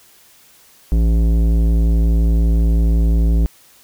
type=tone with tanh clipping; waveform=triangle; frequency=55.9 Hz; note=A1; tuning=28 cents sharp; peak=-13 dBFS; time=0.92-3.46 s; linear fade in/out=0 ms; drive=18 dB; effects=white hiss -49 dBFS RMS until 3.83 s